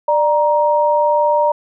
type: tone pair together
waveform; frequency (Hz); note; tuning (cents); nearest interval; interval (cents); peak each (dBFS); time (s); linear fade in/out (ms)
sine; 594 / 939.7; D5 / A#5; +20 / +14; minor sixth; 794; -14; 0.08-1.52; 5
effects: none